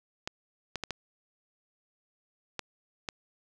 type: clicks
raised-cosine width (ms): 0.2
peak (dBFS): -16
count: 6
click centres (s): 0.275 / 0.757 / 0.837 / 0.907 / 2.593 / 3.088
effects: none